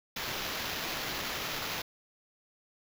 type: noise with sample-and-hold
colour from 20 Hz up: blue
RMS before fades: -36 dBFS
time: 0.16-1.82 s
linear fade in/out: 5 ms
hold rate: 8820 Hz
effects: none